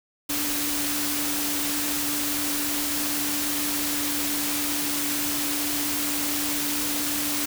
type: tone in noise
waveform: sine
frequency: 292.1 Hz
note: D4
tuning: 9 cents flat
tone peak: -31 dBFS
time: 0.29-7.46 s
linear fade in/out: 10 ms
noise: white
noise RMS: -27 dBFS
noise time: 0.29-7.46 s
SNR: -7 dB
effects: none